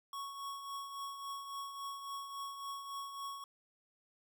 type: tone with tremolo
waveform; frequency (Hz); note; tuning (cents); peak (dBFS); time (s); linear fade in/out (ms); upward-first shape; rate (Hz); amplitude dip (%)
square; 1108.7; C#6; 0; -40; 0.13-3.44; 2; triangle; 3.6; 55
effects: none